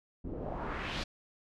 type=noise with low-pass filter sweep; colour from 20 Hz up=pink; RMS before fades=-38 dBFS; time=0.24-1.04 s; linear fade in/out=10 ms; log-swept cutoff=280 to 4700 Hz; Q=1.8; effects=none